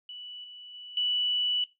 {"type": "tone with level steps", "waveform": "sine", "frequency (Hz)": 2960, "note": "F#7", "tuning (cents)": 0, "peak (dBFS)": [-39, -43, -41, -24], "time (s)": [0.09, 1.64], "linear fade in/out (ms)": 2, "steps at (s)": [0.44, 0.74, 0.97], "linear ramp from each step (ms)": 2, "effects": ["noise-tail reverb RT60 0.2 s tail -17 dB re dry"]}